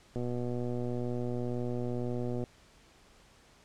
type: click train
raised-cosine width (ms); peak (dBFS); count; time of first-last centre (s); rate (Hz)
2; -23; 279; 0.16-2.439; 122
effects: pink hiss -60 dBFS RMS until 3.64 s + low-pass 8000 Hz 12 dB/octave